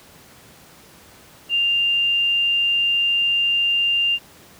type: tone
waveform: sine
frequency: 2794 Hz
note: F7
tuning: in tune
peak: -16 dBFS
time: 1.49-4.19 s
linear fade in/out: 50 ms
effects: pink hiss -47 dBFS RMS until 4.59 s + high-pass 80 Hz 12 dB/octave